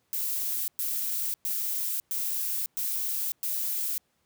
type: noise bursts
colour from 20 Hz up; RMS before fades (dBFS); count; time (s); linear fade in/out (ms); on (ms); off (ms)
violet; -30; 6; 0.13-3.98; 0; 550; 110
effects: pink hiss -72 dBFS RMS until 4.25 s + high-pass 80 Hz 12 dB/octave